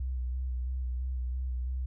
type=tone with vibrato; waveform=sine; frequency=63 Hz; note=B1; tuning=35 cents sharp; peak=-30 dBFS; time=0-1.86 s; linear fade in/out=5 ms; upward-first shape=square; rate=3 Hz; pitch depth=30 cents each way; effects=none